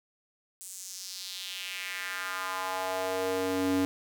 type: tone with high-pass filter sweep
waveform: square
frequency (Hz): 93.6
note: F#2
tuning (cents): +20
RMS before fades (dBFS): -33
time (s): 0.61-3.85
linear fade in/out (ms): 0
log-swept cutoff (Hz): 8500 to 250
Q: 2.5
effects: 9-bit